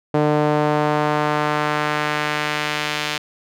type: tone with band-pass filter sweep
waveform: sawtooth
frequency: 150 Hz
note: D3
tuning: 37 cents sharp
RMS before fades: -20 dBFS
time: 0.14-3.18 s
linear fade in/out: 5 ms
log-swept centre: 520 to 3200 Hz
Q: 0.99
effects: none